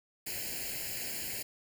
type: noise with comb filter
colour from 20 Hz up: white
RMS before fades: -38 dBFS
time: 0.26-1.43 s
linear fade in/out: 10 ms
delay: 0.42 ms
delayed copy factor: +1
effects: none